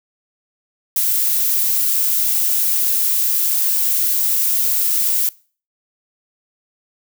violet noise, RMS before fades -17 dBFS, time 0.96-5.29 s, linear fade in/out 2 ms, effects noise-tail reverb RT60 0.4 s tail -22 dB re dry

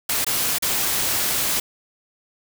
white noise with dropouts, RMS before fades -22 dBFS, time 0.09-1.6 s, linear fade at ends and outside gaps 5 ms, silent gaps 0.246-0.265 / 0.585-0.623 s, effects none

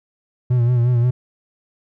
triangle tone with vibrato, 121.5 Hz, B2, 28 cents flat, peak -11 dBFS, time 0.5-1.11 s, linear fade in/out 10 ms, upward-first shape sine, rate 5.6 Hz, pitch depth 57 cents each way, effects none

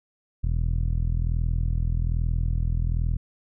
sawtooth tone with low-pass filter, 41.2 Hz, E1, in tune, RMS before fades -24 dBFS, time 0.43-3.17 s, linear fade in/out 10 ms, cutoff 120 Hz, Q 1.6, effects none

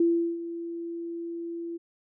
sine tone with ADSR envelope, 337.9 Hz, E4, 43 cents sharp, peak -18 dBFS, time 0-1.78 s, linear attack 4 ms, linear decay 370 ms, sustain -14 dB, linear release 20 ms, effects none

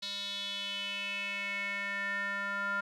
square tone with band-pass filter sweep, 200 Hz, G3, 35 cents sharp, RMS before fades -36 dBFS, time 0.02-2.81 s, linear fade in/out 10 ms, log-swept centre 4000 to 1400 Hz, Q 5.7, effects none

